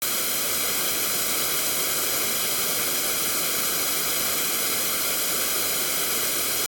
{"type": "noise with comb filter", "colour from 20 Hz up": "white", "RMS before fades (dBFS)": -24, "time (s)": [0.02, 6.66], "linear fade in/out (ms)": 0, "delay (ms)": 1.1, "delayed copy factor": -0.65, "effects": ["AAC 64 kbps"]}